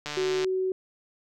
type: click train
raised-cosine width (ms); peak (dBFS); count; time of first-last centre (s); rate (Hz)
0.2; -16; 58; 0.06-0.445; 148
type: tone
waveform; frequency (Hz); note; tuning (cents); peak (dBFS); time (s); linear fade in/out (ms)
sine; 374.9; F#4; +23; -24; 0.17-0.72; 2
effects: none